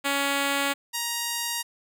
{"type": "tone pair in turn", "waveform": "5% pulse", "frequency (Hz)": [279.8, 941.1], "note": ["C#4", "A#5"], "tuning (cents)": [16, 16], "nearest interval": "octave + major sixth", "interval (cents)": 2100, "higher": "second", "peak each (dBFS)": [-12, -15], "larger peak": "first", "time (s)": [[0.04, 0.74], [0.93, 1.63]], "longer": "neither", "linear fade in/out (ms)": 20, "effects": []}